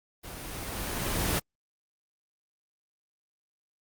pink noise with level ramp, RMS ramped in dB -42 to -26 dBFS, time 0.23-1.4 s, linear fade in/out 20 ms, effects Opus 24 kbps

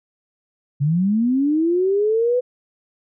sine linear sweep, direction up, 135.5 to 505 Hz, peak -15 dBFS, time 0.8-2.41 s, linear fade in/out 20 ms, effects none

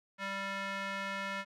square tone with band-pass filter, 196 Hz, G3, in tune, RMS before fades -38 dBFS, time 0.18-1.45 s, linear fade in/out 50 ms, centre 1800 Hz, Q 1.4, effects none

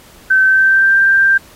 sine tone with pitch glide, 1539 to 1579.5 Hz, G6 to G6, -32 to +13 cents, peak -7 dBFS, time 0.3-1.38 s, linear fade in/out 10 ms, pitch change +45 cents, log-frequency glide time 0.44-0.94 s, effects pink hiss -43 dBFS RMS until 1.55 s + AAC 48 kbps

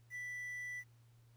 triangle tone with quantisation, 1975.5 Hz, B6, in tune, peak -40 dBFS, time 0.1-0.84 s, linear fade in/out 50 ms, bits 11, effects added 117 Hz sine -62 dBFS peak until 1.36 s + pink hiss -75 dBFS RMS until 1.36 s

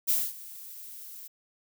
violet noise with ADSR envelope, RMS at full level -24 dBFS, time 0.07-1.28 s, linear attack 27 ms, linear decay 230 ms, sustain -20 dB, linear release 12 ms, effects none

